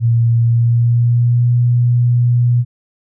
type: tone with pitch glide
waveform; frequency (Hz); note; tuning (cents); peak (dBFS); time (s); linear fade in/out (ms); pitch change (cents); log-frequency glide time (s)
sine; 116.6 to 121.2; A#2 to B2; +1 to -32; -9; 0-2.65; 50; +67; 0.41-1.5
effects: none